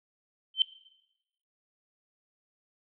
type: tone with exponential growth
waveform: sine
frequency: 3096 Hz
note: G7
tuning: 22 cents flat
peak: -15 dBFS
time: 0.54-0.62 s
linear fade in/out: 2 ms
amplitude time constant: 16 ms
effects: noise-tail reverb RT60 0.9 s tail -19 dB re dry